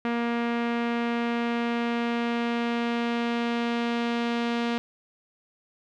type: tone with low-pass filter sweep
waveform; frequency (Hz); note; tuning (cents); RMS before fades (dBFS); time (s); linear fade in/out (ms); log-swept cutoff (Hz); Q
sawtooth; 235.6; A#3; +19; -27; 0.05-4.78; 0; 2300 to 3500; 1.3
effects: none